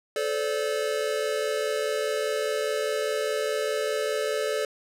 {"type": "tone cluster", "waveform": "square", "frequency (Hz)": [434.1, 519, 579], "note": ["A4", "C5", "D5"], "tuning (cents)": [-23, -14, -25], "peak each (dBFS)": [-29, -33, -30], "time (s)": [0.16, 4.65], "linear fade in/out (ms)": 2, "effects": ["low-pass 12000 Hz 12 dB/octave"]}